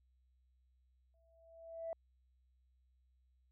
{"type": "tone with exponential growth", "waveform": "sine", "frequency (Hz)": 660, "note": "E5", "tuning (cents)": 2, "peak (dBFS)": -37, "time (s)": [1.14, 1.93], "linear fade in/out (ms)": 1, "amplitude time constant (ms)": 170, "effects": ["tanh soft clip ceiling -34 dBFS", "added 63 Hz sine -70 dBFS peak until 3.51 s"]}